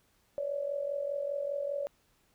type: tone with amplitude modulation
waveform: sine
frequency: 569 Hz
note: C#5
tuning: 45 cents sharp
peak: -28 dBFS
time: 0.38-1.87 s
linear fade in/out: 0 ms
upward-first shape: sine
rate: 45 Hz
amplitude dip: 70%
effects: pink hiss -70 dBFS RMS until 2.34 s

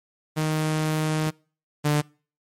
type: tone pair in turn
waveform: sawtooth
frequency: 155.56 / 148.62 Hz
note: D#3 / D3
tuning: 0 / +21 cents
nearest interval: minor second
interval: 79 cents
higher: first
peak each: -18 / -15 dBFS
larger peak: second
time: 0.36-1.31 / 1.84-2.02 s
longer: first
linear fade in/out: 20 ms
effects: noise-tail reverb RT60 0.4 s tail -25 dB re dry + MP3 64 kbps

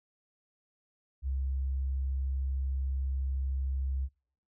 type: tone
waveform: sine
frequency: 66.8 Hz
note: C2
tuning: 36 cents sharp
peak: -29 dBFS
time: 1.22-4.09 s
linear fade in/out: 50 ms
effects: noise-tail reverb RT60 0.6 s tail -26 dB re dry

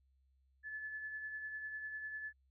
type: tone with tremolo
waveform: sine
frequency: 1729 Hz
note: A6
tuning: 31 cents flat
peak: -40 dBFS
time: 0.63-2.33 s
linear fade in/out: 50 ms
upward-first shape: sine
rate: 10 Hz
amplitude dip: 40%
effects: added 66 Hz sine -70 dBFS peak until 2.5 s

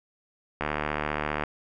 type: click train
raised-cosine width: 0.5 ms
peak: -12 dBFS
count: 63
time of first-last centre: 0.61-1.437 s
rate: 75 Hz
effects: none

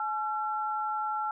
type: tone pair together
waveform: sine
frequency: 854 / 1355.6 Hz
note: G#5 / E6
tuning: +48 / +48 cents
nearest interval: minor sixth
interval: 800 cents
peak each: -31 / -32 dBFS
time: 0-1.31 s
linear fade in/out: 2 ms
effects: none

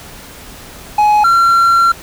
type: tone pair in turn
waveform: triangle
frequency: 840 / 1366.6 Hz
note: G#5 / F6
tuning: +19 / -38 cents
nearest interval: minor sixth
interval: 843 cents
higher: second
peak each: -5 dBFS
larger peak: neither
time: 0.98-1.24 / 1.24-1.92 s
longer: second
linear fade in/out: 5 ms
effects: pink hiss -34 dBFS RMS until 2.02 s

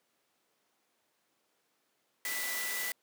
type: tone in noise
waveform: sine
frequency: 1981 Hz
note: B6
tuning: 5 cents sharp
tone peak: -37 dBFS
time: 2.25-2.92 s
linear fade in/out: 2 ms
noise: white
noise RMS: -37 dBFS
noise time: 2.25-2.92 s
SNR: -3 dB
effects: pink hiss -75 dBFS RMS until 3.02 s + high-pass 300 Hz 12 dB/octave

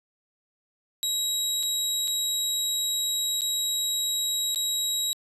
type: tone with dropouts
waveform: 25% pulse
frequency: 3842 Hz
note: B7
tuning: 48 cents flat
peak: -21 dBFS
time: 1.03-5.13 s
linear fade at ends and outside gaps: 0 ms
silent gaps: 1.629-1.633 / 2.075-2.079 / 3.409-3.418 / 4.547-4.559 s
effects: resampled to 32000 Hz

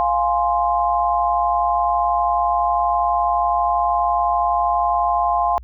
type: chord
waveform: sine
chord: F minor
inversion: none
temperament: equal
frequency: 698.5 / 830.6 / 1046.5 Hz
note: F5 / Ab5 / C6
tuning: 0 / 0 / 0 cents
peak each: -19 / -21 / -20 dBFS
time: 0-5.58 s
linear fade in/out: 0 ms
effects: added 60 Hz sine -36 dBFS peak until 5.63 s

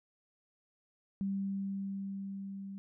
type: tone with level ramp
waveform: sine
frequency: 196 Hz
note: G3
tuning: in tune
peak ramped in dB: -31 to -41 dBFS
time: 1.21-2.78 s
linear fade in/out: 0 ms
effects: none

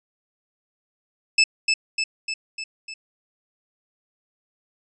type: tone with echo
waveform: 25% pulse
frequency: 2623 Hz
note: E7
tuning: 9 cents flat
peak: -9 dBFS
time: 1.38-1.44 s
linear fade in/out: 5 ms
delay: 300 ms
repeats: 5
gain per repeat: -4 dB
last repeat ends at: 2.94 s
effects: resampled to 22050 Hz

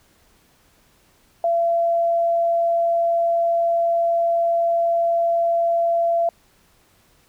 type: tone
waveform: sine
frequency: 678 Hz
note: E5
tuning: 49 cents sharp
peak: -16 dBFS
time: 1.44-6.29 s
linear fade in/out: 2 ms
effects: pink hiss -58 dBFS RMS until 7.28 s

